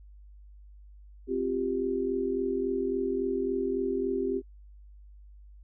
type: chord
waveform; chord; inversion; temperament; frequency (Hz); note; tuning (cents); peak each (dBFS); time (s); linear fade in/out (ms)
sine; C suspended fourth; none; just; 261.6 / 348.8 / 392.4; C4 / F4 / G4; 0 / -2 / +2; -32 / -33 / -29; 1.27-4.42; 50
effects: noise-tail reverb RT60 0.1 s tail -26 dB re dry + added 50 Hz sine -48 dBFS peak until 5.63 s

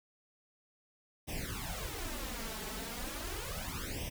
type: noise with flanger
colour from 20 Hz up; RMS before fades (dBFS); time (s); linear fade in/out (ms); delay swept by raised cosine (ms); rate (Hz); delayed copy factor
pink; -40; 1.27-4.1; 20; 0.35 to 4.65; 0.36; +0.95
effects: none

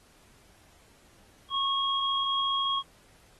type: tone pair together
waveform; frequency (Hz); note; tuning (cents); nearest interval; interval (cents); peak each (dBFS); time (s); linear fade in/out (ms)
sine; 1097 / 3282; C#6 / G#7; -18 / -21; octave + perfect fifth; 1897; -28; 1.5-2.83; 50
effects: pink hiss -60 dBFS RMS until 3.39 s + AAC 32 kbps

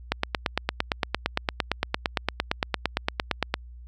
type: click train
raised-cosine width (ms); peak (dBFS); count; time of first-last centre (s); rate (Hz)
0.3; -6; 31; 0.12-3.541; 8.77
effects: added 60 Hz sine -41 dBFS peak until 3.87 s

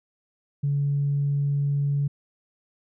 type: tone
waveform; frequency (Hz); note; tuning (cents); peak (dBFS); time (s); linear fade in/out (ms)
sine; 142.2; C#3; +45; -20; 0.63-2.08; 10
effects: tanh soft clip ceiling -16 dBFS

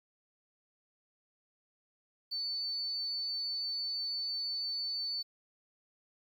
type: tone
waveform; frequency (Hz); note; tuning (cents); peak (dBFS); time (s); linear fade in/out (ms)
triangle; 4503; C#8; +26; -30; 2.31-5.23; 20
effects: tanh soft clip ceiling -32 dBFS + 11-bit

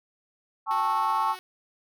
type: chord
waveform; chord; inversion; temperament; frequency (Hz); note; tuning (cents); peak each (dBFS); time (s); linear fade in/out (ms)
sine; A dominant seventh; third; just; 792 / 880 / 1100 / 1320; G5 / A5 / C#6 / E6; +18 / 0 / -14 / +2; -32 / -26 / -26 / -32; 0.66-1.36; 50
type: tone with tremolo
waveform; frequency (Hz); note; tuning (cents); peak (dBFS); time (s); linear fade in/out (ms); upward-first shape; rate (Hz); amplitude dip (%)
5% pulse; 370; F#4; 0; -28; 0.71-1.39; 0; triangle; 16; 25
effects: none

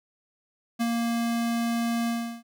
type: tone with ADSR envelope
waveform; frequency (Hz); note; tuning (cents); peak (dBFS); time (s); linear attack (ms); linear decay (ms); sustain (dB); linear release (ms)
square; 233.1; A#3; 0; -23; 0.79-2.43; 23; 43; -2; 350
effects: none

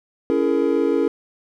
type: chord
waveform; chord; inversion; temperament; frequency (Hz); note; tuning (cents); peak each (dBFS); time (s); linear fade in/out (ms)
triangle; A# half-diminished seventh; first; just; 279.7 / 335.6 / 419.5 / 466.2; C#4 / E4 / G#4 / A#4; +16 / +31 / +17 / 0; -20; 0.3-1.08; 0
effects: none

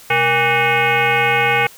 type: tone with frequency modulation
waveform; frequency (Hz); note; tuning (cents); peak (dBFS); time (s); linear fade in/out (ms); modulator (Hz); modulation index
sine; 1497; F#6; +20; -12; 0.1-1.67; 5; 342; 3.3
effects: white hiss -42 dBFS RMS until 1.77 s

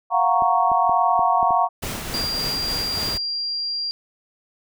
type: chord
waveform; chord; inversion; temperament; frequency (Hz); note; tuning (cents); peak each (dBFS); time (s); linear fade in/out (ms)
sine; Gb major seventh; third; equal; 698.5 / 740 / 932.3 / 1108.7; F5 / Gb5 / Bb5 / Db6; 0 / 0 / 0 / 0; -21; 0.1-1.69; 50
type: clicks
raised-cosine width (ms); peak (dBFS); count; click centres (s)
2; -21; 10; 0.422 / 0.717 / 0.895 / 1.193 / 1.429 / 1.507 / 1.837 / 1.951 / 2.099 / 2.147
type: noise with tremolo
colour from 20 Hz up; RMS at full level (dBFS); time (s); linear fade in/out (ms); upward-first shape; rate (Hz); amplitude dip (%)
pink; -28; 1.82-3.18; 10; triangle; 3.5; 35
type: tone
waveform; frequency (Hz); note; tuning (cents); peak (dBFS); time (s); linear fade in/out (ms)
sine; 4763; D8; +24; -23; 2.14-3.91; 0
effects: none

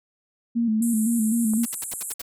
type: tone with vibrato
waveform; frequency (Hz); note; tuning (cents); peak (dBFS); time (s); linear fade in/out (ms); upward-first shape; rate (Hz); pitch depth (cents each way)
sine; 225.6; A3; +44; -19; 0.55-1.66; 20; square; 3.9; 61
type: band-pass noise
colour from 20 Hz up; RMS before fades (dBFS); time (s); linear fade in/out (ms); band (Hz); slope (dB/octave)
pink; -33; 0.82-2.14; 5; 7500 to 12000; 96
type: clicks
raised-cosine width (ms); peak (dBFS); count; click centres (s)
1; -25 / -26; 2; 1.536 / 1.937
type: noise bursts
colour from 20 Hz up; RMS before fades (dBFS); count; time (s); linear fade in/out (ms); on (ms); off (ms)
white; -33; 7; 1.63-2.218; 5; 24; 70
effects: none

